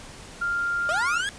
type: tone with pitch glide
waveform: sine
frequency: 1396.9 to 1410.7 Hz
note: F6 to F6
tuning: 0 to +17 cents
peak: -23 dBFS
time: 0.41-1.21 s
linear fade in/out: 10 ms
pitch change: +17 cents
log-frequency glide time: 0.81-1.05 s
type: linear sweep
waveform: 30% pulse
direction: up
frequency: 587 to 1694 Hz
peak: -23 dBFS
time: 0.89-1.29 s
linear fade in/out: 0 ms
effects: pink hiss -43 dBFS RMS until 1.38 s + resampled to 22050 Hz